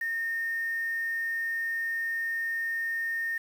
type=tone with quantisation; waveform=sine; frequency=1830 Hz; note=A#6; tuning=32 cents flat; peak=-28 dBFS; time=0.01-3.38 s; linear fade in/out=5 ms; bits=8; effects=none